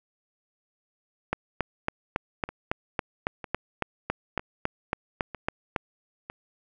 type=two click trains; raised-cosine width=0.5 ms; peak=-10 / -21 dBFS; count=17 / 5; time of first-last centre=1.33-5.762 / 2.49-6.3 s; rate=3.61 / 1.05 Hz; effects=none